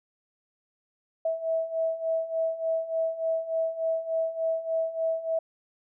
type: beating tone pair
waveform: sine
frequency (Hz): 649 / 652.4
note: E5 / E5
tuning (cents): -27 / -18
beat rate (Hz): 3.4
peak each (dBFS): -31 / -27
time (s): 1.25-5.39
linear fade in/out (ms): 5
effects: none